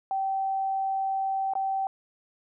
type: tone with dropouts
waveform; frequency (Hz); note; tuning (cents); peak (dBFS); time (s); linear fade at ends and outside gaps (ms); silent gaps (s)
sine; 774; G5; -22; -25; 0.11-1.87; 1; 1.536-1.553
effects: none